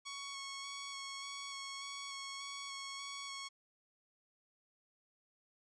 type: tone with vibrato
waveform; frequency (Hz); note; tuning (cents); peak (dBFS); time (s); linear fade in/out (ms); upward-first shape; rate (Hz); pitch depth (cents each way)
10% pulse; 1108.7; C#6; 0; -35; 0.05-3.49; 20; square; 1.7; 12
effects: resampled to 22050 Hz